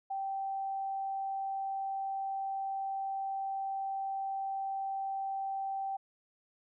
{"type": "tone", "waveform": "sine", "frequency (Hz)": 779, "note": "G5", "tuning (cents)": -11, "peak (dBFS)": -33, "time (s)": [0.1, 5.97], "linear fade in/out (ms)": 10, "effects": []}